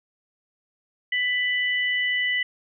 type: tone pair together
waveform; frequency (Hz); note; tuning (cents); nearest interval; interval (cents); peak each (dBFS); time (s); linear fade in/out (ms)
sine; 1986 / 2976; B6 / F#7; +9 / +9; perfect fifth; 700; -22 / -28; 1.12-2.43; 5
effects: none